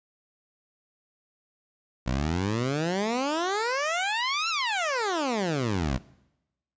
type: exponential two-way sweep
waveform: 15% pulse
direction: up then down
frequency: 59.6 to 1380 to 59.6 Hz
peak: -19 dBFS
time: 2.06-5.98 s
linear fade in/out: 10 ms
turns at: 4.49 s
effects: noise-tail reverb RT60 0.9 s tail -20 dB re dry + resampled to 16000 Hz